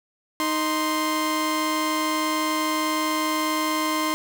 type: tone pair together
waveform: sawtooth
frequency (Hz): 311.1 / 1046.4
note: D#4 / C6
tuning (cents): 0 / 0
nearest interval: octave + major sixth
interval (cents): 2100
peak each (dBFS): -21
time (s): 0.4-4.14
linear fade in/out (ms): 0
effects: none